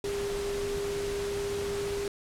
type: tone in noise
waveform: sine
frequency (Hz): 402.8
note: G4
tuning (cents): +47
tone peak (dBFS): -30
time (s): 0.04-2.08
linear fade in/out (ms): 2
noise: pink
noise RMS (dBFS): -38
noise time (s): 0.04-2.08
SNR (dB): +5
effects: low-pass 10000 Hz 12 dB/octave

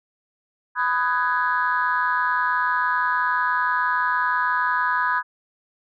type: chord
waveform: sine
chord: G# minor seventh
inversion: first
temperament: just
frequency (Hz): 996.7 / 1245.9 / 1495.1 / 1661.2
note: B5 / D#6 / F#6 / G#6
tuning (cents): +16 / +2 / +18 / 0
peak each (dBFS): -22 / -25 / -26 / -24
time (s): 0.75-5.23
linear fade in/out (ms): 50
effects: tanh soft clip ceiling -10 dBFS

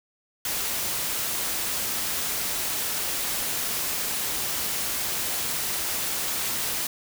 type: noise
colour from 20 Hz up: white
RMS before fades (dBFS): -28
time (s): 0.45-6.87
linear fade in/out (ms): 2
effects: none

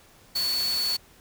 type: tone in noise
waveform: sine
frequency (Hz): 4435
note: C#8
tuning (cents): 0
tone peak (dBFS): -24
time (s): 0.35-0.97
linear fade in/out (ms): 10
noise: white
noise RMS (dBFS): -34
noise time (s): 0.35-0.97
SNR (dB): +7
effects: pink hiss -55 dBFS RMS until 1.2 s

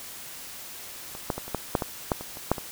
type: clicks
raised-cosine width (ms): 1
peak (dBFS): -26 / -11 / -18 / -25 / -12 / -7 / -13 / -8 / -22 / -26 / -6 / -19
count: 12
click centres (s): 1.151 / 1.302 / 1.38 / 1.48 / 1.547 / 1.752 / 1.822 / 2.118 / 2.21 / 2.371 / 2.516 / 2.582
effects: white hiss -41 dBFS RMS until 2.71 s

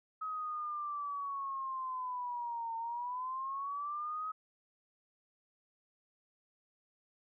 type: linear two-way sweep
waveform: sine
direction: down then up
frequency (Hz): 1275 to 907 to 1275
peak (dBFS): -36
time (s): 0.21-4.32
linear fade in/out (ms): 10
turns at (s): 2.76
effects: none

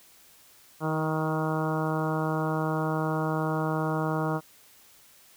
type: harmonic tone with a mistuned harmonic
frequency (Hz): 157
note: D#3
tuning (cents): +16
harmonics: 1 / 2 / 3 / 4 / 5 / 6 / 7 / 8 / 9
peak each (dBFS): -29 / -32 / -34 / -35 / -36 / -37 / -37 / -38 / -39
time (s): 0.8-4.41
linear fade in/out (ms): 50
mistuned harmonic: 2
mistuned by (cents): +15
effects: white hiss -56 dBFS RMS until 5.36 s

